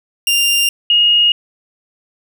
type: tone pair in turn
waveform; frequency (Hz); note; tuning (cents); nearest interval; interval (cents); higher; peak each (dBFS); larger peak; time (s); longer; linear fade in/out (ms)
sawtooth / sine; 2794 / 2866; F7 / F7; 0 / +44; unison; 44; second; -8; neither; 0.27-0.69 / 0.9-1.32; neither; 2
effects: none